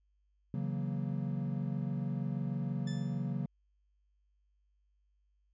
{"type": "chord", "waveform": "triangle", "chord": "F# dominant seventh", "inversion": "second", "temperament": "equal", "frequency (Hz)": [138.59, 164.81, 185, 233.1], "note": ["C#3", "E3", "F#3", "A#3"], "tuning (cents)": [0, 0, 0, 0], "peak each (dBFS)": [-34, -39, -36, -39], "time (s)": [0.54, 3.46], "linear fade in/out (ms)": 2}
{"type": "tone with exponential decay", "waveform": "10% pulse", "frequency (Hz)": 1752, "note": "A6", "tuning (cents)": -8, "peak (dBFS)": -35, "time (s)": [2.87, 3.33], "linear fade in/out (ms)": 5, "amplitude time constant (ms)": 100}
{"effects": ["added 50 Hz sine -70 dBFS peak until 5.53 s", "resampled to 16000 Hz"]}